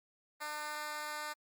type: tone with high-pass filter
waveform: 10% pulse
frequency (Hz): 300.7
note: D4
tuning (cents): +41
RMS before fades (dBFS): -41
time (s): 0.4-1.34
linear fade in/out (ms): 20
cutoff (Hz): 880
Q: 0.83
effects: Opus 32 kbps